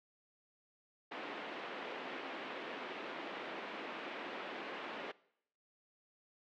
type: band-pass noise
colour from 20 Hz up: pink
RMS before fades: -45 dBFS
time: 1.11-5.12 s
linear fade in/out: 10 ms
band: 270 to 3100 Hz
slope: 24 dB/octave
effects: noise-tail reverb RT60 0.7 s tail -21 dB re dry